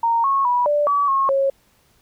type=tone with pitch steps; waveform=sine; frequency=926 / 1096 / 975 / 588 / 1143 / 1086 / 546 Hz; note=A#5 / C#6 / B5 / D5 / D6 / C#6 / C#5; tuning=-12 / -20 / -23 / +2 / -47 / -36 / -26 cents; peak=-15 dBFS; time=0.03-1.5 s; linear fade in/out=5 ms; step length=210 ms; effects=pink hiss -59 dBFS RMS until 2.01 s